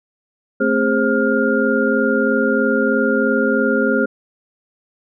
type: tone cluster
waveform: sine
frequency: 221.5 / 264.6 / 411.7 / 529 / 1411 Hz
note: A3 / C4 / G#4 / C5 / F6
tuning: +12 / +20 / -15 / +19 / +17 cents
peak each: -20 dBFS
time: 0.6-4.06 s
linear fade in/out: 10 ms
effects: none